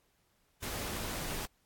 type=noise; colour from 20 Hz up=pink; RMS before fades=-38 dBFS; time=0.62-1.46 s; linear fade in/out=10 ms; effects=pink hiss -73 dBFS RMS until 1.65 s + AAC 64 kbps